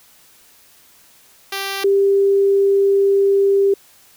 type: tone pair in turn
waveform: 5% pulse / sine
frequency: 392 / 395.6 Hz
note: G4 / G4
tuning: 0 / +16 cents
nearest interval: unison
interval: 16 cents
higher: second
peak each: -11 dBFS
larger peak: neither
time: 1.52-1.84 / 1.84-3.74 s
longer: second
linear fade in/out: 5 ms
effects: white hiss -50 dBFS RMS until 4.16 s